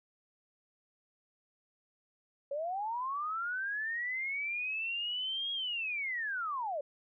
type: linear two-way sweep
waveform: sine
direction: up then down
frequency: 545 to 3298 to 545 Hz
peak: -33 dBFS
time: 2.51-6.81 s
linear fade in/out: 5 ms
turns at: 5.52 s
effects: none